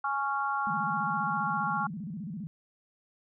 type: chord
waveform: sine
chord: Db major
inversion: second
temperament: just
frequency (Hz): 831.5 / 1108.7 / 1385.9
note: Ab5 / Db6 / F6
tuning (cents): +2 / 0 / -14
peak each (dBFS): -32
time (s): 0.04-1.87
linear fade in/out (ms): 5
type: tone with vibrato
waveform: sine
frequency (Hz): 184.6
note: F#3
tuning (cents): -4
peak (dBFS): -35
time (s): 0.67-2.47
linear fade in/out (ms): 0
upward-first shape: square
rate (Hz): 15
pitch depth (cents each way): 240
effects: none